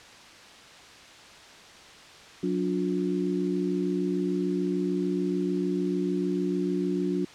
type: tone cluster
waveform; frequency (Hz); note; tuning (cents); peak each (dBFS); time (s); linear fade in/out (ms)
sine; 183.6 / 290.2 / 356.9; F#3 / D4 / F4; -13 / -21 / +38; -29; 2.43-7.25; 5
effects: white hiss -48 dBFS RMS until 7.34 s + low-pass 5000 Hz 12 dB/octave